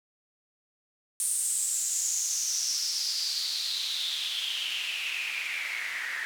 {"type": "noise with band-pass filter sweep", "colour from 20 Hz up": "white", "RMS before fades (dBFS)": -31, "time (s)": [1.2, 6.25], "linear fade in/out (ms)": 0, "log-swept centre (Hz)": [9100, 1800], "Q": 6.2, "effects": []}